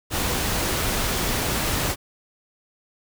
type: noise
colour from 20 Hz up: pink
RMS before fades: -24 dBFS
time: 0.1-1.96 s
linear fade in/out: 50 ms
effects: none